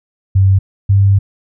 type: tone pair in turn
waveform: sine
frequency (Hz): 96.3 / 98.78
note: G2 / G2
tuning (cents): -30 / +14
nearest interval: unison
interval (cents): 44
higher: second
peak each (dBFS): -6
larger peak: neither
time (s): 0.35-0.59 / 0.89-1.19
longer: second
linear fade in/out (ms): 10
effects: none